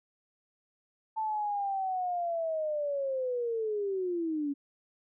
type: linear sweep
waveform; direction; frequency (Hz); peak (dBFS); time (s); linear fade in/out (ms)
sine; down; 885 to 277.2; -29; 1.16-4.54; 20
effects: none